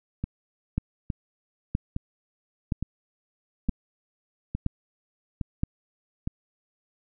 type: two click trains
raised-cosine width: 5 ms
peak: -12 / -16 dBFS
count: 6 / 8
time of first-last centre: 0.78-5.634 / 0.24-6.274 s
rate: 1.03 / 1.16 Hz
effects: none